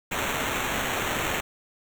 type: noise with sample-and-hold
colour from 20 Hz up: white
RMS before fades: -28 dBFS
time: 0.11-1.41 s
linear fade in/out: 10 ms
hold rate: 4900 Hz
effects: none